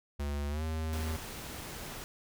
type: tone with pitch glide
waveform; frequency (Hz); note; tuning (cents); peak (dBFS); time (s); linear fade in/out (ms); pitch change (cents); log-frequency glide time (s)
square; 72 to 79.43; D2 to D#2; -34 to +36; -33; 0.19-1.17; 10; +170; 0.49-0.63
type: noise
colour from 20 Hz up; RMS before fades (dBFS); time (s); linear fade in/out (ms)
pink; -43; 0.93-2.04; 0
effects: none